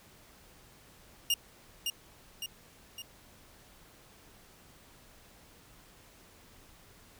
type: tone with echo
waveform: sawtooth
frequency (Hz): 2831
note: F7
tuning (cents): +23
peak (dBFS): -22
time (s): 1.3-1.34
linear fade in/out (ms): 2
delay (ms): 560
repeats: 3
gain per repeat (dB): -5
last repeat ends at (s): 3.02
effects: pink hiss -58 dBFS RMS until 7.19 s